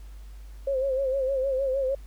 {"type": "tone with vibrato", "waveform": "sine", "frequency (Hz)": 534, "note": "C5", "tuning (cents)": 35, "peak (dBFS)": -23, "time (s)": [0.67, 1.95], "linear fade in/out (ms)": 5, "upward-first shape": "sine", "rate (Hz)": 6.5, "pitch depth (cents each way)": 67, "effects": ["added 50 Hz sine -40 dBFS peak until 2.06 s", "pink hiss -59 dBFS RMS until 2.06 s"]}